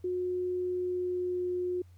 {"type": "tone with pitch glide", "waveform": "sine", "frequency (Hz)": [362.4, 359.9], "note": ["F#4", "F#4"], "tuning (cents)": [-36, -48], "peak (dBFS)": -29, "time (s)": [0.04, 1.82], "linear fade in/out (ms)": 5, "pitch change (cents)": -12, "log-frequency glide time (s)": [0.6, 1.49], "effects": ["added 89 Hz sine -52 dBFS peak until 1.97 s", "pink hiss -70 dBFS RMS until 1.97 s"]}